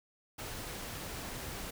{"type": "noise", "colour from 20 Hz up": "pink", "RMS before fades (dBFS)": -42, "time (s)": [0.38, 1.71], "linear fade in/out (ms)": 10, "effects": []}